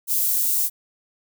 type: high-pass noise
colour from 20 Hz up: white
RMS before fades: -21 dBFS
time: 0.07-0.7 s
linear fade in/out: 50 ms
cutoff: 9900 Hz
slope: 12 dB/octave
effects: none